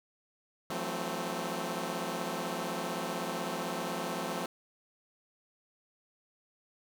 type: chord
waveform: 10% pulse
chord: F# half-diminished seventh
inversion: third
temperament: equal with one note detuned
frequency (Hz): 169.15 / 185 / 220 / 261.6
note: E3 / F#3 / A3 / C4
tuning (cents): +45 / 0 / 0 / 0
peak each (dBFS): -31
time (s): 0.7-4.46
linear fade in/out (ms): 2
effects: none